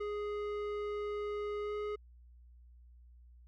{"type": "tone with pitch glide", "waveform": "square", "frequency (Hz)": [415.3, 418.2], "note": ["G#4", "G#4"], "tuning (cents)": [0, 12], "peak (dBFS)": -36, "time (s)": [0, 1.96], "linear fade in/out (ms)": 10, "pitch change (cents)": 12, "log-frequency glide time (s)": [1.61, 1.74], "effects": ["added 60 Hz sine -55 dBFS peak until 3.47 s", "low-pass 2000 Hz 12 dB/octave"]}